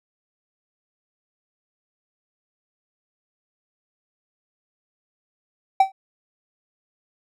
triangle tone with exponential decay, 771 Hz, G5, 29 cents flat, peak -6 dBFS, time 5.8-5.92 s, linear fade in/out 5 ms, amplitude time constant 25 ms, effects none

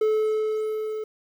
triangle tone with level ramp, 432.8 Hz, A4, 29 cents flat, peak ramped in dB -16 to -26 dBFS, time 0.01-1.04 s, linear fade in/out 5 ms, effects 9-bit

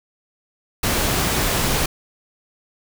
pink noise, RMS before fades -20 dBFS, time 0.83-1.86 s, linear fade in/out 5 ms, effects none

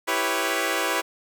10% pulse chord, C# half-diminished seventh, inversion first, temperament equal, 329.6 / 392 / 493.9 / 554.4 Hz, E4 / G4 / B4 / C#5, 0 / 0 / 0 / 0 cents, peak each -20 dBFS, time 0.07-1.02 s, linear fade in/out 20 ms, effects none

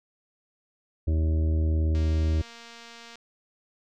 harmonic tone, 79.1 Hz, D#2, 29 cents sharp, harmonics 1 / 2 / 3 / 4 / 5 / 7 / 8, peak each -21 / -39 / -39 / -35 / -41 / -43 / -51 dBFS, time 1.07-2.42 s, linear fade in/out 10 ms
click train, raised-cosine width 0.2 ms, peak -29 dBFS, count 282, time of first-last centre 1.95-3.156 s, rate 233 Hz
effects none

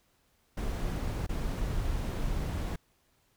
brown noise with dropouts, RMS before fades -32 dBFS, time 0.57-2.76 s, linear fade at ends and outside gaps 5 ms, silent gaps 1.266-1.291 s, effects pink hiss -70 dBFS RMS until 3.36 s

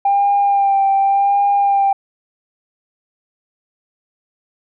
sine tone with vibrato, 795 Hz, G5, 24 cents sharp, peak -10 dBFS, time 0.05-1.93 s, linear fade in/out 5 ms, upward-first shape sine, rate 0.88 Hz, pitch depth 24 cents each way, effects tanh soft clip ceiling -7 dBFS

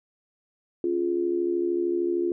sine tone with amplitude modulation, 348.5 Hz, F4, 4 cents flat, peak -19 dBFS, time 0.84-2.32 s, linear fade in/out 2 ms, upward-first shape sine, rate 73.2 Hz, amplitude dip 75%, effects none

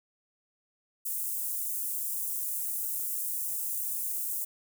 white high-pass noise, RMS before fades -33 dBFS, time 1.05-4.45 s, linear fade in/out 10 ms, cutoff 8500 Hz, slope 24 dB/octave, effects none

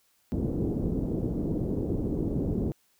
white low-pass noise, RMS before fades -29 dBFS, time 0.32-2.72 s, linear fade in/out 0 ms, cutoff 370 Hz, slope 24 dB/octave, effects white hiss -68 dBFS RMS until 2.99 s

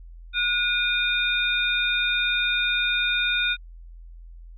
sine tone cluster, 1451 / 2439 / 3658 Hz, F#6 / D#7 / A#7, -34 / -35 / -33 cents, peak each -25 dBFS, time 0.33-3.57 s, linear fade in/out 50 ms, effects added 42 Hz sine -40 dBFS peak until 4.57 s

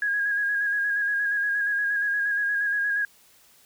sine tone with vibrato, 1645 Hz, G#6, 17 cents flat, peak -22 dBFS, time 0.02-3.05 s, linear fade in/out 2 ms, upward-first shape square, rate 8.5 Hz, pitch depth 26 cents each way, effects white hiss -57 dBFS RMS until 3.65 s

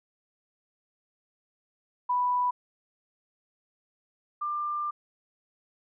sine tone pair in turn, 987.8 / 1191.8 Hz, B5 / D6, 0 / +25 cents, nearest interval minor third, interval 325 cents, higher second, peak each -23 / -28 dBFS, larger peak first, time 2.09-2.51 / 4.41-4.91 s, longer second, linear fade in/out 10 ms, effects none

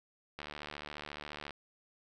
click train, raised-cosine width 0.3 ms, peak -26 dBFS, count 84, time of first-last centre 0.39-1.507 s, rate 74.3 Hz, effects none

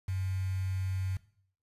sine tone with quantisation, 94.3 Hz, F#2, 33 cents sharp, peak -30 dBFS, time 0.08-1.17 s, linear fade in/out 5 ms, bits 8, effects noise-tail reverb RT60 0.6 s tail -18 dB re dry + resampled to 32000 Hz

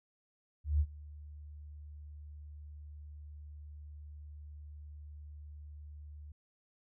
sine tone with ADSR envelope, 74.3 Hz, D2, 21 cents sharp, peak -24 dBFS, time 0.64-6.32 s, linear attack 160 ms, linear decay 57 ms, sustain -22 dB, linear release 4 ms, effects none

